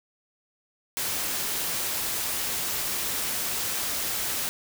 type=noise; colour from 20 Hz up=white; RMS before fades=-29 dBFS; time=0.97-4.49 s; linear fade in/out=0 ms; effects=none